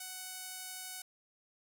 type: tone with band-pass filter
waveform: sawtooth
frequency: 744 Hz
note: F#5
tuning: 9 cents sharp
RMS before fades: -45 dBFS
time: 0-1.02 s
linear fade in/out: 5 ms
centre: 11000 Hz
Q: 0.72
effects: none